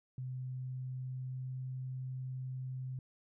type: tone with pitch glide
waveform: sine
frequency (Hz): 128.5 to 129.39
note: C3 to C3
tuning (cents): -31 to -19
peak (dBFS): -38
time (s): 0.18-2.99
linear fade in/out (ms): 2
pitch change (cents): +12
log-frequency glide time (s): 0.97-1.62
effects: none